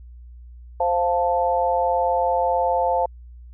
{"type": "chord", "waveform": "sine", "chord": "F major", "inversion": "second", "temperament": "equal", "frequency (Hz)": [523.3, 698.5, 880], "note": ["C5", "F5", "A5"], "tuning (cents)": [0, 0, 0], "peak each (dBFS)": -22, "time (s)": [0.8, 3.06], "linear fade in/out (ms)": 5, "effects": ["added 60 Hz sine -39 dBFS peak until 3.53 s"]}